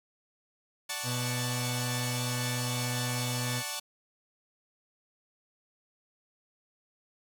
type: chord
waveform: 5% pulse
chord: D major seventh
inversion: none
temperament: equal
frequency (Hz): 587.3 / 740 / 880 / 1108.7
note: D5 / F#5 / A5 / C#6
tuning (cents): 0 / 0 / 0 / 0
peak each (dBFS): -29 / -29 / -26 / -27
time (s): 0.89-3.8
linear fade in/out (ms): 10
type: tone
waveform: 35% pulse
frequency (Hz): 123.47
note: B2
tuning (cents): 0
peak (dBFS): -30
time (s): 1.03-3.63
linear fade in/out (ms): 50
effects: 9-bit